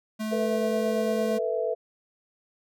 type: tone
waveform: square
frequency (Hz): 216.8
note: A3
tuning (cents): -25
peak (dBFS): -29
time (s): 0.19-1.39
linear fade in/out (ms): 20
type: chord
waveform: sine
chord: A suspended second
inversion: none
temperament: equal with one note detuned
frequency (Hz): 445.4 / 493.9 / 659.3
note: A4 / B4 / E5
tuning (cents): +21 / 0 / 0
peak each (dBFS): -29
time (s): 0.31-1.75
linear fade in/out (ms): 20
effects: none